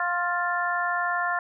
harmonic tone with a mistuned harmonic, 352.3 Hz, F4, 15 cents sharp, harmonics 2 / 3 / 4 / 5, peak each -29 / -29 / -29 / -29 dBFS, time 0-1.39 s, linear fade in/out 2 ms, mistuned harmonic 4, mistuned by -19 cents, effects none

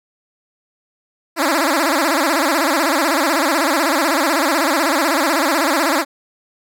10% pulse tone with vibrato, 303.7 Hz, D#4, 42 cents flat, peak -6 dBFS, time 1.36-6.05 s, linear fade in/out 50 ms, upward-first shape sine, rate 16 Hz, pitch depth 210 cents each way, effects none

